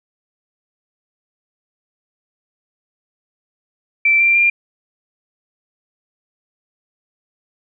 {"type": "tone with pitch steps", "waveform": "sine", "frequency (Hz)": [2335, 2363, 2392], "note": ["D7", "D7", "D7"], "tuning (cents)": [-11, 10, 31], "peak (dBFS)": -10, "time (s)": [4.05, 4.5], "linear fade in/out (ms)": 5, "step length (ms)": 150, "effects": []}